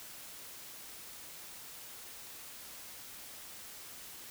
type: silence
effects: white hiss -49 dBFS RMS until 4.3 s